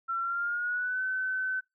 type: tone with pitch glide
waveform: sine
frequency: 1355 to 1520.9 Hz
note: E6 to F#6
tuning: +47 to +47 cents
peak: -28 dBFS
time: 0.08-1.61 s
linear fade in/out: 20 ms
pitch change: +200 cents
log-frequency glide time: 0.19-1.02 s
effects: noise-tail reverb RT60 0.2 s tail -23 dB re dry